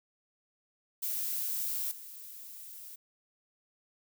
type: noise with level steps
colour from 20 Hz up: violet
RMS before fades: -34 / -47 dBFS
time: 1.02-2.96 s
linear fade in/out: 10 ms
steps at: 1.91 s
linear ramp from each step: 5 ms
effects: none